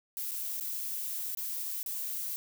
violet noise with dropouts, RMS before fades -36 dBFS, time 0.17-2.36 s, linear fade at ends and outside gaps 0 ms, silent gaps 0.311-0.317 / 0.6-0.609 / 1.349-1.372 / 1.829-1.861 s, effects none

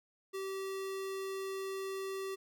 square tone, 386.1 Hz, G4, 26 cents flat, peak -38 dBFS, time 0.33-2.36 s, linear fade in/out 20 ms, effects none

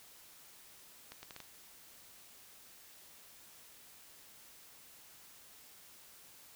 accelerating click train, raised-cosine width 0.2 ms, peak -30 dBFS, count 5, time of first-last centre 1.12-1.403 s, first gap 110 ms, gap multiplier 0.71, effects white hiss -58 dBFS RMS until 6.55 s

